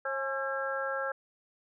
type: harmonic tone with a mistuned harmonic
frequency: 270 Hz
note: C#4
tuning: 45 cents flat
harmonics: 2 / 3 / 4 / 5 / 6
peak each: -34 / -41 / -45 / -36 / -36 dBFS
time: 0.05-1.12 s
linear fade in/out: 5 ms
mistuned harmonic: 3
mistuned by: +58 cents
effects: none